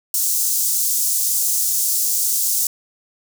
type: high-pass noise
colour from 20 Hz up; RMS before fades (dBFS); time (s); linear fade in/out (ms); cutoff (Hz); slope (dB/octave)
pink; -19; 0.14-2.67; 2; 6300; 24
effects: none